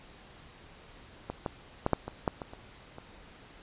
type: clicks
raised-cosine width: 1 ms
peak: -20 / -17 / -12 / -9 / -22 / -12 / -23 / -29 / -29 dBFS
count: 9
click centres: 1.3 / 1.462 / 1.864 / 1.933 / 2.08 / 2.278 / 2.418 / 2.535 / 2.984 s
effects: pink hiss -53 dBFS RMS until 3.62 s + resampled to 8000 Hz